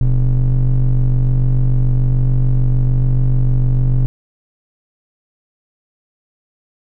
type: ring-modulated tone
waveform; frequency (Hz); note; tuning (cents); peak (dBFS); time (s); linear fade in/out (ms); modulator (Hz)
triangle; 74; D2; +14; -5; 0.01-4.06; 0; 50.6
effects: none